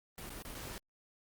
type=noise with dropouts; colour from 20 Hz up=pink; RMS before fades=-45 dBFS; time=0.18-0.78 s; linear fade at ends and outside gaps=0 ms; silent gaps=0.294-0.303 / 0.423-0.45 / 0.546-0.55 s; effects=Opus 32 kbps